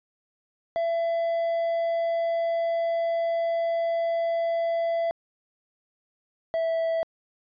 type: tone pair in turn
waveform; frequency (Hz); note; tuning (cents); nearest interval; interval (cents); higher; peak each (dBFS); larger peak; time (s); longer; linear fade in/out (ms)
triangle; 670 / 657.3; E5 / E5; +28 / -5; unison; 33; first; -21; neither; 0.76-5.11 / 6.54-7.03; first; 0
effects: resampled to 11025 Hz